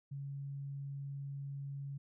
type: tone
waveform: sine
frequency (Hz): 139.5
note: C#3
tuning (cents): +11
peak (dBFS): -40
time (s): 0.11-1.98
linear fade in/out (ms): 10
effects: none